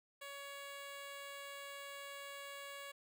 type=tone; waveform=10% pulse; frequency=561 Hz; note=C#5; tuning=21 cents sharp; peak=-39 dBFS; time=0.21-2.92 s; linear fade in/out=10 ms; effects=none